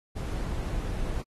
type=noise; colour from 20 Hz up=brown; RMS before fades=-31 dBFS; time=0.15-1.23 s; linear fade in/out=20 ms; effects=AAC 32 kbps